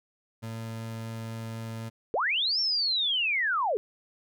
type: tone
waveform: 30% pulse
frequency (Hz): 113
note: A2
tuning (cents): +47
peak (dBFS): -32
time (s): 0.42-1.9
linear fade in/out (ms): 20
type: linear two-way sweep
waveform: sine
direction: up then down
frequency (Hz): 379 to 5500 to 379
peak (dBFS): -24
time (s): 2.14-3.77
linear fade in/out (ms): 0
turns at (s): 2.6
effects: none